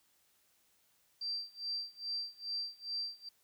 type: tone with tremolo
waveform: sine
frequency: 4699 Hz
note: D8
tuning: in tune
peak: -34 dBFS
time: 1.21-3.29 s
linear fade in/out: 5 ms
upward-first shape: sine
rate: 2.4 Hz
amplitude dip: 95%
effects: white hiss -72 dBFS RMS until 3.43 s